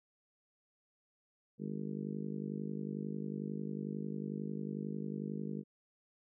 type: harmonic tone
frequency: 51.1 Hz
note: G#1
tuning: 27 cents flat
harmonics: 3 / 4 / 5 / 6 / 7 / 8 / 9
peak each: -43 / -40 / -47 / -49 / -50 / -49 / -51 dBFS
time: 1.58-5.64 s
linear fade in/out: 50 ms
effects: none